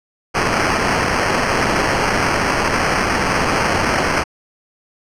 blue noise with sample-and-hold, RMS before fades -17 dBFS, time 0.34-4.24 s, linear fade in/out 20 ms, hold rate 3675 Hz, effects low-pass 7000 Hz 12 dB/octave

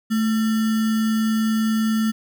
sine tone with sample-and-hold, 220 Hz, A3, in tune, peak -17 dBFS, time 0.1-2.12 s, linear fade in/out 20 ms, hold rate 1575 Hz, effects none

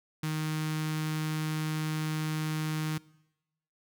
sawtooth tone with notch filter, 155.56 Hz, D#3, in tune, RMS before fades -32 dBFS, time 0.23-2.98 s, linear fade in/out 5 ms, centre 580 Hz, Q 0.82, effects noise-tail reverb RT60 0.9 s tail -22 dB re dry

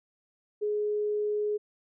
sine tone, 419 Hz, G#4, 15 cents sharp, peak -26 dBFS, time 0.61-1.58 s, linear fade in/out 20 ms, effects none

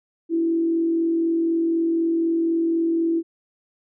sine tone with frequency modulation, 331.4 Hz, E4, 9 cents sharp, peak -18 dBFS, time 0.29-3.23 s, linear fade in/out 50 ms, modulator 44 Hz, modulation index 0.27, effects none

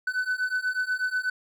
triangle beating tone pair, 1500 / 1508.2 Hz, F#6 / F#6, +23 / +33 cents, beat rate 8.2 Hz, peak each -27 / -26 dBFS, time 0.07-1.3 s, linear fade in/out 5 ms, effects none

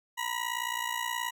20% pulse ring-modulated tone, 965 Hz, B5, 40 cents flat, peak -23 dBFS, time 0.17-1.31 s, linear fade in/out 20 ms, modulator 29.4 Hz, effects none

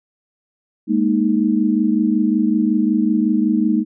sine chord, Ab suspended second, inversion none, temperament equal, 207.7 / 233.1 / 311.1 Hz, Ab3 / Bb3 / Eb4, 0 / 0 / 0 cents, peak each -18 dBFS, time 0.87-3.85 s, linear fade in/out 50 ms, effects none

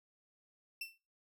30% pulse tone with exponential decay, 2684 Hz, E7, 31 cents sharp, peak -34 dBFS, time 0.81-0.98 s, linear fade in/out 5 ms, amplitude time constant 35 ms, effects noise-tail reverb RT60 0.4 s tail -26 dB re dry

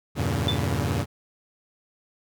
sawtooth chord, E diminished seventh, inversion none, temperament equal with one note detuned, 82.41 / 98 / 116.54 / 141.42 Hz, E2 / G2 / Bb2 / Db3, 0 / 0 / 0 / +35 cents, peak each -25 dBFS, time 0.15-1.06 s, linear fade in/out 50 ms
sine tone with exponential decay, 3520 Hz, A7, in tune, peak -20 dBFS, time 0.48-0.62 s, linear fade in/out 5 ms, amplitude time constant 30 ms
effects none

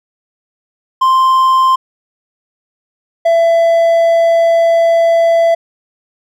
triangle tone pair in turn, 1046.5 / 668.5 Hz, C6 / E5, 0 / +24 cents, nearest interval minor sixth, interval 776 cents, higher first, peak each -5 dBFS, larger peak neither, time 1.01-1.76 / 3.25-5.55 s, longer second, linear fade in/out 10 ms, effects none

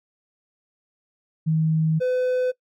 sine / triangle tone pair in turn, 158.7 / 505.3 Hz, D#3 / B4, +35 / +40 cents, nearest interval octave + minor sixth, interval 2005 cents, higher second, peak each -17 dBFS, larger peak neither, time 1.46-2 / 2-2.52 s, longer first, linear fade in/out 20 ms, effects noise-tail reverb RT60 0.1 s tail -21 dB re dry + MP3 64 kbps

